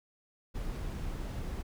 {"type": "noise", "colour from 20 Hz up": "brown", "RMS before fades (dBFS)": -37, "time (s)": [0.54, 1.63], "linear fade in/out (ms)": 20, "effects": []}